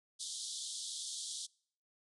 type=band-pass noise; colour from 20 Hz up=pink; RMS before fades=-43 dBFS; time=0.19-1.47 s; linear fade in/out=20 ms; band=3300 to 10000 Hz; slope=96 dB/octave; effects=noise-tail reverb RT60 0.6 s tail -26 dB re dry